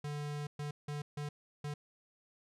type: tone bursts at uneven times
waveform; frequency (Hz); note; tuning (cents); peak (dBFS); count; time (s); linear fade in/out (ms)
square; 146.83; D3; 0; -38; 5; 0.04-0.47 / 0.59-0.71 / 0.88-1.02 / 1.17-1.29 / 1.64-1.74; 5
effects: low-pass 9000 Hz 12 dB/octave